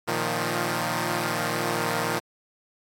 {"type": "chord", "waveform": "5% pulse", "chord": "Bb suspended fourth", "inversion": "none", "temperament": "equal with one note detuned", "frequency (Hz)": [116.54, 155.56, 175.73], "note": ["Bb2", "Eb3", "F3"], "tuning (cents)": [0, 0, 11], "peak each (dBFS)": -18, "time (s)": [0.07, 2.2], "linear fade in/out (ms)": 20, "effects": ["AAC 64 kbps"]}